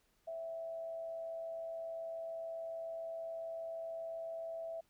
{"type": "tone with frequency modulation", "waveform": "sine", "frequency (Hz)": 659.3, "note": "E5", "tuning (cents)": 0, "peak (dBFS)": -40, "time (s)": [0.27, 4.81], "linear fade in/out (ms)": 10, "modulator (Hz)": 107, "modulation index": 0.24, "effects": ["pink hiss -75 dBFS RMS until 4.89 s"]}